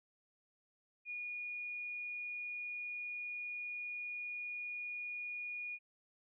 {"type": "tone", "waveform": "sine", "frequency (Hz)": 2445, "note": "D#7", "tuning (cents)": -31, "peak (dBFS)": -40, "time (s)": [1.05, 5.79], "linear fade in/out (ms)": 50, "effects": []}